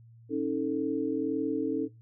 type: tone cluster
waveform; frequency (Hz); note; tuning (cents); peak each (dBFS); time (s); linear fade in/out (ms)
sine; 273.1 / 314.9 / 442.7; C#4 / D#4 / A4; -26 / +21 / +11; -31; 0.29-1.89; 50
effects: noise-tail reverb RT60 0.2 s tail -17 dB re dry + added 115 Hz sine -51 dBFS peak until 2.01 s